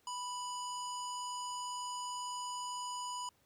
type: tone with low-pass filter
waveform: square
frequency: 987.8 Hz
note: B5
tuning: in tune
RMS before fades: -41 dBFS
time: 0.07-3.29 s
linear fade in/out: 2 ms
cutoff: 7500 Hz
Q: 3.3
effects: pink hiss -72 dBFS RMS until 3.45 s + high-pass 60 Hz 12 dB/octave